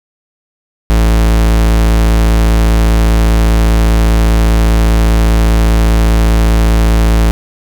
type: tone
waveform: 45% pulse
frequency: 55 Hz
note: A1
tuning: in tune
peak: -6 dBFS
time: 0.9-7.31 s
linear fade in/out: 0 ms
effects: none